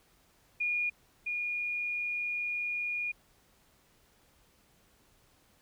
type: tone pair in turn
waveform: sine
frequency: 2435 / 2435 Hz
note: D#7 / D#7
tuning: -38 / -38 cents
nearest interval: unison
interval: 0 cents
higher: neither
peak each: -28 / -31 dBFS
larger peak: first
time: 0.6-0.9 / 1.26-3.12 s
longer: second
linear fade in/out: 10 ms
effects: pink hiss -66 dBFS RMS until 5.61 s